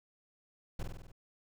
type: noise with echo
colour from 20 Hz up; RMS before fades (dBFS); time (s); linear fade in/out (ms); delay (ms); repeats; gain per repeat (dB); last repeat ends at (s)
brown; -35; 0.79-0.83; 5; 48; 6; -3; 1.118
effects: none